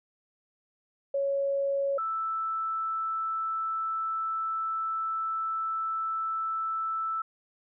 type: tone pair in turn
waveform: sine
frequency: 555 / 1320 Hz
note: C#5 / E6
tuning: +2 / +2 cents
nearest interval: octave + minor third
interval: 1500 cents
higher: second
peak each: -25 / -28 dBFS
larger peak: first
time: 1.14-1.98 / 1.98-7.22 s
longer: second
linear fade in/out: 5 ms
effects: none